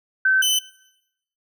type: tone pair in turn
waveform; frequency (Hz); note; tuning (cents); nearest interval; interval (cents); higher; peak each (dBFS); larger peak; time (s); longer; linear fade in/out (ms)
sine / sawtooth; 1537 / 3033; G6 / F#7; -35 / +42; octave; 1177; second; -14; neither; 0.25-0.42 / 0.42-0.59; neither; 5
effects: noise-tail reverb RT60 0.8 s tail -19 dB re dry